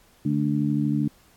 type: harmonic tone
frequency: 72.9 Hz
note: D2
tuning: 12 cents flat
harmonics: 2 / 3 / 4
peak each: -25 / -25 / -25 dBFS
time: 0.25-1.08 s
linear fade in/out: 5 ms
effects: pink hiss -58 dBFS RMS until 1.36 s + AAC 64 kbps